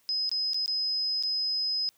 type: tone with dropouts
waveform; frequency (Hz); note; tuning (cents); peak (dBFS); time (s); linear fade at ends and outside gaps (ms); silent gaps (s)
sine; 5060; D#8; +28; -26; 0.09-1.89; 0; 0.293-0.315 / 0.534-0.544 / 0.66-0.679 / 1.226-1.235
effects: white hiss -66 dBFS RMS until 1.97 s + high-pass 80 Hz 12 dB/octave